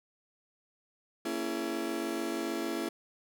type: chord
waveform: 35% pulse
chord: A# half-diminished seventh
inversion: none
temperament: just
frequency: 233.1 / 279.7 / 335.6 / 419.5 Hz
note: A#3 / C#4 / E4 / G#4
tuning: 0 / +16 / +31 / +17 cents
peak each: -38 / -37 / -33 / -39 dBFS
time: 1.25-2.89 s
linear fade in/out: 5 ms
effects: none

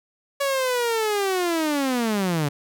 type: linear sweep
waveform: sawtooth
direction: down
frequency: 565 to 138.59 Hz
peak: -17 dBFS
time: 0.4-2.49 s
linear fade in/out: 10 ms
effects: none

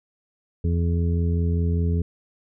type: harmonic tone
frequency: 85 Hz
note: F2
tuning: 46 cents flat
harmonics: 1 / 2 / 3 / 4 / 5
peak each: -20 / -26 / -33 / -43 / -33 dBFS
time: 0.64-2.02 s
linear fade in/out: 5 ms
effects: none

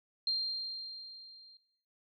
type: tone with level ramp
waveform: sine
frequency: 4186 Hz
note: C8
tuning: in tune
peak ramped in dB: -28 to -54 dBFS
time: 0.27-1.57 s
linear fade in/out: 2 ms
effects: noise-tail reverb RT60 0.8 s tail -18 dB re dry

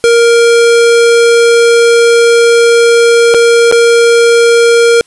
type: tone with dropouts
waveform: square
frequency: 467.8 Hz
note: A#4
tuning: 6 cents sharp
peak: -4 dBFS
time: 0.04-5.01 s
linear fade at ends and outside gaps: 0 ms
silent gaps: 3.34-3.345 / 3.714-3.724 s
effects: white hiss -48 dBFS RMS until 5.06 s + resampled to 24000 Hz

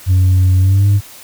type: tone with pitch glide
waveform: sine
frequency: 92.5 to 100.87 Hz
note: F#2 to G2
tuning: 0 to +50 cents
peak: -5 dBFS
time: 0.06-1.01 s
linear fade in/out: 50 ms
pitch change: +150 cents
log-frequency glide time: 0.57-0.88 s
effects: tanh soft clip ceiling -6 dBFS + white hiss -37 dBFS RMS until 1.23 s

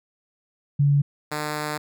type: tone pair in turn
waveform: sine / 5% pulse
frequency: 142.7 / 150.69 Hz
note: D3 / D3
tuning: -49 / +45 cents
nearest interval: minor second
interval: 94 cents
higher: second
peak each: -15 dBFS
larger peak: neither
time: 0.79-1.02 / 1.31-1.78 s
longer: second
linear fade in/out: 10 ms
effects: none

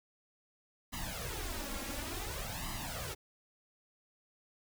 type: noise with flanger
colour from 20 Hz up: pink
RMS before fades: -40 dBFS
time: 0.92-3.15 s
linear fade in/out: 20 ms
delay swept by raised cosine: 1 to 3.7 ms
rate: 0.56 Hz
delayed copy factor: +0.85
effects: none

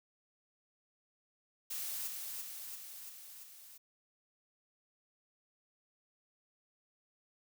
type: noise with echo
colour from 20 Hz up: blue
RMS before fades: -40 dBFS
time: 1.7-2.08 s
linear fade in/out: 10 ms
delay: 340 ms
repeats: 5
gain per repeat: -3 dB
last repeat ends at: 3.78 s
effects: none

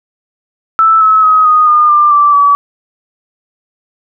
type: tone with pitch steps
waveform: sine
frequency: 1318.5 / 1292.1 / 1266.3 / 1240.9 / 1216.1 / 1191.7 / 1167.9 / 1144.5 Hz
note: E6 / E6 / D#6 / D#6 / D#6 / D6 / D6 / D6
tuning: 0 / -35 / +30 / -5 / -40 / +25 / -10 / -45 cents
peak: -4 dBFS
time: 0.79-2.55 s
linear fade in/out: 0 ms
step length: 220 ms
effects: none

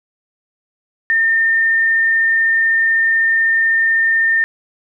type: tone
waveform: sine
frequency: 1812 Hz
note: A#6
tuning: 50 cents flat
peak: -11 dBFS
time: 1.1-4.44 s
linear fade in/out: 0 ms
effects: none

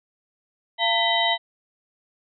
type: tone cluster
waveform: sine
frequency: 686 / 906 / 1993 / 3085 / 3820 Hz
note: F5 / A#5 / B6 / G7 / A#7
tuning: -31 / -50 / +15 / -28 / +42 cents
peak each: -25 dBFS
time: 0.78-1.38 s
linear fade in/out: 50 ms
effects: none

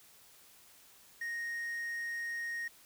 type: tone with quantisation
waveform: triangle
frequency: 1864.7 Hz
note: A#6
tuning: in tune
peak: -34 dBFS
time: 1.21-2.68 s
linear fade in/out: 5 ms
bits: 10
effects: white hiss -60 dBFS RMS until 2.85 s

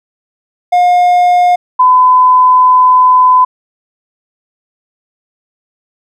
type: tone pair in turn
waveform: triangle / sine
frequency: 714 / 1009.7 Hz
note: F5 / B5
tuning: +38 / +38 cents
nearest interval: tritone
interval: 600 cents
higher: second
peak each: -3 dBFS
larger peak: neither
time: 0.72-1.56 / 1.79-3.45 s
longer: second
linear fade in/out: 10 ms
effects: none

